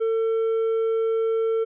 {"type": "tone with hard clipping", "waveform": "sine", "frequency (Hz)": 450, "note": "A4", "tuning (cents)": 39, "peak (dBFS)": -21, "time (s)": [0, 1.65], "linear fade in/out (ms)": 20, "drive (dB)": 3, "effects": ["resampled to 8000 Hz"]}